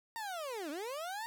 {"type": "linear two-way sweep", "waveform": "30% pulse", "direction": "down then up", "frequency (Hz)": [932.3, 275.5, 932.3], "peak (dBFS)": -36, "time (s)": [0.16, 1.26], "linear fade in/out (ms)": 0, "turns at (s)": 0.7, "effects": []}